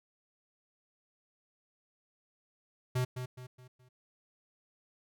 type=tone with echo; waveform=square; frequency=126.3 Hz; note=B2; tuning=39 cents sharp; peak=-29 dBFS; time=2.95-3.05 s; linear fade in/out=10 ms; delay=210 ms; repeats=4; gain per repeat=-8 dB; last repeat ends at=3.89 s; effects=none